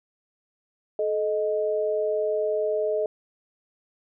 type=tone pair together; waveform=sine; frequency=431.7 / 622.3 Hz; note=A4 / D#5; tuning=-33 / 0 cents; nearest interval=tritone; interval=633 cents; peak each=-25 dBFS; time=0.99-3.06 s; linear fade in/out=2 ms; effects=none